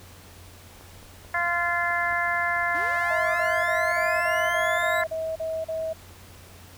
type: click train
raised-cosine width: 1 ms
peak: -33 dBFS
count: 12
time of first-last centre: 0.81-3.222 s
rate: 4.56 Hz
type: harmonic tone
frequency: 346.2 Hz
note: F4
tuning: 15 cents flat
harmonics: 2 / 3 / 4 / 5 / 6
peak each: -29 / -30 / -31 / -26 / -30 dBFS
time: 1.34-5.04 s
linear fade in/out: 5 ms
type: linear sweep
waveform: sawtooth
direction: up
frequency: 274.8 to 3951 Hz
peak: -34 dBFS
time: 2.74-5.02 s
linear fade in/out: 10 ms
type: tone bursts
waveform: sine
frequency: 643 Hz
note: E5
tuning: 43 cents flat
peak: -26 dBFS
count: 10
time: 3.1-5.933 s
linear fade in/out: 10 ms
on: 250 ms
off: 37 ms
effects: added 89 Hz sine -49 dBFS peak until 6.77 s + pink hiss -49 dBFS RMS until 6.77 s